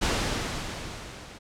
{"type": "noise with level ramp", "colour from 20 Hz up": "pink", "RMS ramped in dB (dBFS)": [-24, -45], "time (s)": [0.01, 1.39], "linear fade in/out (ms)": 20, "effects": ["low-pass 7000 Hz 12 dB/octave"]}